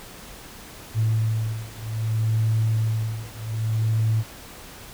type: beating tone pair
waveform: sine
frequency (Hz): 110.4 / 111.03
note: A2 / A2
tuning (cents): +6 / +16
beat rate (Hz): 0.63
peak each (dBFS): -23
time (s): 0.94-4.24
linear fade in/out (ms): 50
effects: tanh soft clip ceiling -13 dBFS + pink hiss -42 dBFS RMS until 4.93 s